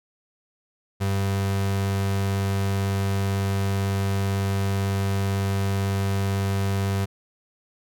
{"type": "tone", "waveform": "35% pulse", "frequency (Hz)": 98, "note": "G2", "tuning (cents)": 0, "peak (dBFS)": -20, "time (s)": [1, 7.06], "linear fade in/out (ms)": 20, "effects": []}